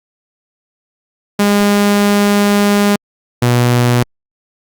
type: tone pair in turn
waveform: sawtooth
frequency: 204 / 121.68 Hz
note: G#3 / B2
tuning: -31 / -25 cents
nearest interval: major sixth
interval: 894 cents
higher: first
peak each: -5 dBFS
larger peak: neither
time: 1.39-2.96 / 3.42-4.03 s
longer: first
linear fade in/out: 5 ms
effects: Opus 48 kbps